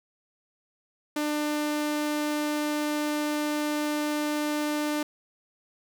sawtooth tone, 298.7 Hz, D4, 29 cents sharp, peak -22 dBFS, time 1.16-5.03 s, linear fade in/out 5 ms, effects none

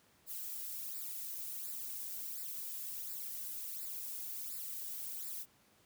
violet noise with flanger, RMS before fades -43 dBFS, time 0.26-5.46 s, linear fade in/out 50 ms, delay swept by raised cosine 0.32 to 2.22 ms, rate 1.4 Hz, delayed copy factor -0.9, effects pink hiss -68 dBFS RMS until 5.85 s + high-pass 80 Hz 12 dB/octave

